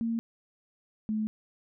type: tone pair in turn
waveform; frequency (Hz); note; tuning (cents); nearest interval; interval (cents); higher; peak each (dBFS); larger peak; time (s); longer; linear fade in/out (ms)
sine; 229.3 / 216; A#3 / A3; -28 / -32; minor second; 104; first; -27; neither; 0.01-0.19 / 1.09-1.27; neither; 0
effects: none